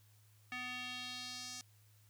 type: tone with band-pass filter sweep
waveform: square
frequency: 249.7 Hz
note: B3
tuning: 19 cents sharp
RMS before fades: -45 dBFS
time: 0.52-1.61 s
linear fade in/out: 0 ms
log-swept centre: 2200 to 6100 Hz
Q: 2.2
effects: added 105 Hz sine -64 dBFS peak until 2.09 s + white hiss -71 dBFS RMS until 2.09 s